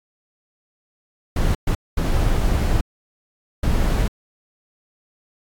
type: noise bursts at uneven times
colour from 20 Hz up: brown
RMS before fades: -18 dBFS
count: 4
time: 1.36-1.55 / 1.67-1.75 / 1.97-2.81 / 3.63-4.08 s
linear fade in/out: 5 ms
effects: AAC 64 kbps